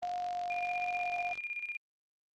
sine tone with vibrato, 711 Hz, F5, 31 cents sharp, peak -33 dBFS, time 0.02-1.33 s, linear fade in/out 10 ms, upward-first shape triangle, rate 1.5 Hz, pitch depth 12 cents each way
click train, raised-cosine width 0.2 ms, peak -30 dBFS, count 64, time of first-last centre 0.03-1.376 s, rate 46.8 Hz
sine tone with tremolo, 2411 Hz, D7, 45 cents sharp, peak -34 dBFS, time 0.5-1.77 s, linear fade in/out 5 ms, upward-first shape square, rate 16 Hz, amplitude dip 65%
effects Opus 24 kbps

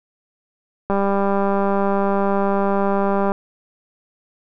click train, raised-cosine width 1 ms, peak -7 dBFS, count 480, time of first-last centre 0.9-3.319 s, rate 198 Hz, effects none

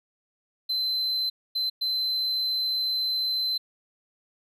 triangle tone bursts at uneven times, 4067 Hz, C8, 50 cents flat, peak -23 dBFS, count 3, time 0.69-1.3 / 1.55-1.7 / 1.81-3.58 s, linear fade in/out 10 ms, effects none

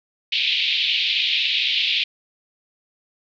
white band-pass noise, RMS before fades -21 dBFS, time 0.32-2.04 s, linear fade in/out 5 ms, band 2400 to 3900 Hz, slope 48 dB/octave, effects none

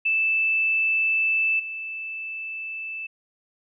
sine tone with level steps, 2637 Hz, E7, in tune, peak -19 / -30 dBFS, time 0.05-3.07 s, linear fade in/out 10 ms, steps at 1.59 s, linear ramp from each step 10 ms, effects none

